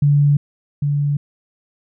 sine tone pair in turn, 144.3 / 144.3 Hz, D3 / D3, -30 / -30 cents, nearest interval unison, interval 0 cents, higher neither, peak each -10 / -15 dBFS, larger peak first, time 0.02-0.37 / 0.82-1.17 s, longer neither, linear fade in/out 5 ms, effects none

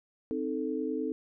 sine chord, A diminished, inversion first, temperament equal, 261.6 / 311.1 / 440 Hz, C4 / Eb4 / A4, 0 / 0 / 0 cents, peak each -34 / -34 / -34 dBFS, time 0.31-1.12 s, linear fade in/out 0 ms, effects none

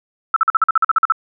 sine tone bursts, 1318.5 Hz, E6, in tune, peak -9 dBFS, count 12, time 0.34-1.122 s, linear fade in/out 2 ms, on 23 ms, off 46 ms, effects none

